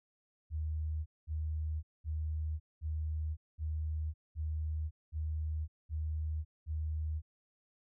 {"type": "tone bursts", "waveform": "sine", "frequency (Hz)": 77.78, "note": "D#2", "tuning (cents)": 0, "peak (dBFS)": -33, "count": 9, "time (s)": [0.5, 7.22], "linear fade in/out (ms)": 50, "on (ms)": 560, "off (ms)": 210, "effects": []}